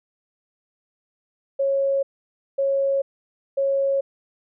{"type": "tone bursts", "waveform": "sine", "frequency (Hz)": 549, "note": "C#5", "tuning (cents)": -17, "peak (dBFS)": -18, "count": 3, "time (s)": [1.59, 4.01], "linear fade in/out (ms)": 10, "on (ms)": 440, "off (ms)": 550, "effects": []}